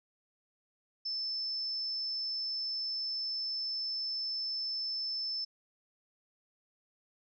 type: tone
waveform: sine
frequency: 5274 Hz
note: E8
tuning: in tune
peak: -33 dBFS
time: 1.05-5.45 s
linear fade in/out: 10 ms
effects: none